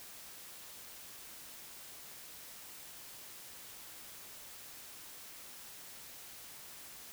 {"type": "silence", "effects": ["white hiss -51 dBFS RMS until 7.12 s"]}